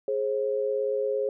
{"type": "tone pair together", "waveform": "sine", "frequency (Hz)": [418.5, 536], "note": ["G#4", "C5"], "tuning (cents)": [13, 42], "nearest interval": "major third", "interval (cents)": 429, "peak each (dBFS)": -27, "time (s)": [0.08, 1.29], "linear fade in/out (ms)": 2, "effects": []}